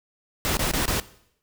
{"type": "noise bursts", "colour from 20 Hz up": "pink", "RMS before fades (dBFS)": -24, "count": 4, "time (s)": [0.45, 0.999], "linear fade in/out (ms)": 0, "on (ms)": 120, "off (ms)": 23, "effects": ["noise-tail reverb RT60 0.7 s tail -18 dB re dry"]}